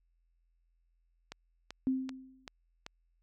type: click train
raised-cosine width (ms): 0.2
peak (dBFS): -25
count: 5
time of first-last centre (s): 1.32-2.864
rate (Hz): 2.59
type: tone with exponential decay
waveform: sine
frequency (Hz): 261.6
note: C4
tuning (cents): 0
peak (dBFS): -25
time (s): 1.87-2.47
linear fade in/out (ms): 0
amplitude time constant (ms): 130
effects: added 42 Hz sine -70 dBFS peak until 3.22 s